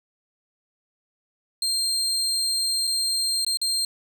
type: tone with dropouts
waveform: 30% pulse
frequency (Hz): 4186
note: C8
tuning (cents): 0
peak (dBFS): -19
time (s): 1.62-3.85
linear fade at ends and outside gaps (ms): 2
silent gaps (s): 2.871-2.874 / 3.448-3.465 / 3.572-3.615
effects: none